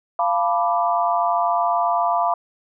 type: chord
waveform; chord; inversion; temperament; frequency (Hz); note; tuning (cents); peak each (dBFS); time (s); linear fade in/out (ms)
sine; B half-diminished seventh; second; equal with one note detuned; 694 / 880 / 987.8 / 1174.7; F5 / A5 / B5 / D6; -11 / 0 / 0 / 0; -20 / -26 / -22 / -24; 0.19-2.34; 2
effects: none